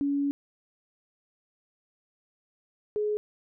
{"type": "tone pair in turn", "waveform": "sine", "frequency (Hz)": [282.7, 420.9], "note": ["C#4", "G#4"], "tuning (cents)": [34, 23], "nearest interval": "perfect fifth", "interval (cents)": 689, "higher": "second", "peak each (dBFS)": [-24, -25], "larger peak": "first", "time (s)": [[0.01, 0.31], [2.96, 3.17]], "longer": "first", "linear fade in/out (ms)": 0, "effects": []}